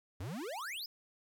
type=exponential sweep; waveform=square; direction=up; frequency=80.9 to 5350 Hz; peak=-40 dBFS; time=0.2-0.86 s; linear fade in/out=5 ms; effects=11-bit